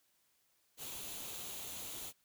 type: noise with comb filter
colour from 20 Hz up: white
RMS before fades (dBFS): -45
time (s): 0.77-2.13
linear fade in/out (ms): 50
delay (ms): 0.29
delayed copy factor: +0.5
effects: white hiss -75 dBFS RMS until 2.24 s